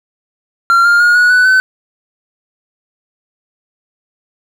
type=tone with pitch steps; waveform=triangle; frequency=1377 / 1404.3 / 1432.2 / 1460.6 / 1489.5 / 1519.1 Hz; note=F6 / F6 / F6 / F#6 / F#6 / F#6; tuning=-25 / +9 / +43 / -23 / +11 / +45 cents; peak=-4 dBFS; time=0.7-1.6 s; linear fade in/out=0 ms; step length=150 ms; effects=none